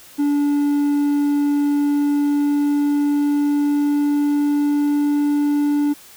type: tone with pitch glide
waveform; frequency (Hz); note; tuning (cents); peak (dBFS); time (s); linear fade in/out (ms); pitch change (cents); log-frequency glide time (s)
triangle; 288.8 to 291.3; D4 to D4; -29 to -14; -13; 0.18-5.94; 20; +15; 1.66-5.15
effects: white hiss -44 dBFS RMS until 6.16 s